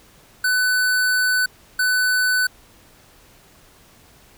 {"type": "tone bursts at uneven times", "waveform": "square", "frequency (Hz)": 1500, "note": "F#6", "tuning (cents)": 23, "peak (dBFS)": -17, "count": 2, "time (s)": [[0.44, 1.46], [1.79, 2.47]], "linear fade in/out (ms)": 5, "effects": ["pink hiss -51 dBFS RMS until 4.37 s"]}